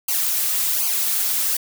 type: noise with flanger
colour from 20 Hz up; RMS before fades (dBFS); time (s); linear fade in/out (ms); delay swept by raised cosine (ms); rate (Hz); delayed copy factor
blue; -21; 0.08-1.57; 5; 0.54 to 4.64; 1.3; -0.9
effects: none